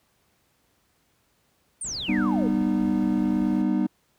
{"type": "exponential sweep", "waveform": "sine", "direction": "down", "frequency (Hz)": [9397, 424.6], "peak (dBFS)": -29, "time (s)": [1.81, 2.48], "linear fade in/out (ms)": 5}
{"type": "noise", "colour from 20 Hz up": "brown", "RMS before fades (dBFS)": -39, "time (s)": [1.84, 3.62], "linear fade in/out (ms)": 5}
{"type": "chord", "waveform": "triangle", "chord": "G augmented", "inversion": "none", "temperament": "just", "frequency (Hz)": [196, 245, 306.2], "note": ["G3", "B3", "D#4"], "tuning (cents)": [0, -14, -28], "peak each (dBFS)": -23, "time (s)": [2.08, 3.87], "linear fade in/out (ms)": 10}
{"effects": ["pink hiss -67 dBFS RMS until 4.18 s", "high-pass 60 Hz 12 dB/octave"]}